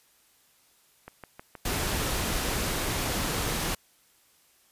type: click train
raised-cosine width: 0.5 ms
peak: -26 dBFS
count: 7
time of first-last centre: 1.08-2.025 s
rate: 6.35 Hz
type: noise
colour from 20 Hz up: pink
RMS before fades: -29 dBFS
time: 1.65-3.75 s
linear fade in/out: 5 ms
effects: white hiss -63 dBFS RMS until 4.71 s + resampled to 32000 Hz